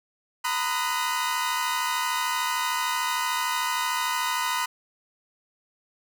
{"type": "chord", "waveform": "sawtooth", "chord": "B major seventh", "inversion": "third", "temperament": "equal with one note detuned", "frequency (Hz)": [932.3, 1005.6, 1244.5, 1480], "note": ["A#5", "B5", "D#6", "F#6"], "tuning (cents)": [0, 31, 0, 0], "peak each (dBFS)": [-27, -24, -28, -30], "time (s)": [0.44, 4.66], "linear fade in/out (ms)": 10, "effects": []}